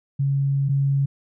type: tone pair in turn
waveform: sine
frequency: 138.59 / 138.59 Hz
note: C#3 / C#3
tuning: 0 / 0 cents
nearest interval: unison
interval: 0 cents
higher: neither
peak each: -18 / -17 dBFS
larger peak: second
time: 0.19-0.69 / 0.69-1.06 s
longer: first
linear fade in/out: 10 ms
effects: none